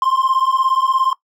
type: beating tone pair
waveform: triangle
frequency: 1046.5 / 1063.5 Hz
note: C6 / C6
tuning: 0 / +28 cents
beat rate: 17 Hz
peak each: -14 dBFS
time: 0.02-1.13 s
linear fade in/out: 2 ms
effects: noise-tail reverb RT60 0.1 s tail -20 dB re dry + tanh soft clip ceiling -6 dBFS